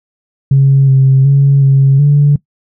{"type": "tone with pitch steps", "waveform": "sine", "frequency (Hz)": [136.8, 133.9, 139.1, 136.5, 144.7], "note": ["C#3", "C3", "C#3", "C#3", "D3"], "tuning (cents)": [-23, 40, 6, -26, -25], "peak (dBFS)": -3, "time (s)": [0.51, 2.36], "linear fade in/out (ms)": 5, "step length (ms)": 370, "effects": ["noise-tail reverb RT60 0.1 s tail -20 dB re dry", "tanh soft clip ceiling 0 dBFS"]}